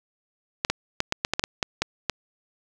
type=clicks; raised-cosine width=0.2 ms; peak=-5 dBFS; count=11; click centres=0.649 / 0.7 / 1.004 / 1.124 / 1.249 / 1.336 / 1.395 / 1.439 / 1.628 / 1.82 / 2.097 s; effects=none